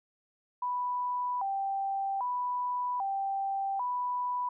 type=tone with vibrato; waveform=sine; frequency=880 Hz; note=A5; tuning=in tune; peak=-29 dBFS; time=0.62-4.49 s; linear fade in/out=5 ms; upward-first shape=square; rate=0.63 Hz; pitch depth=200 cents each way; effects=none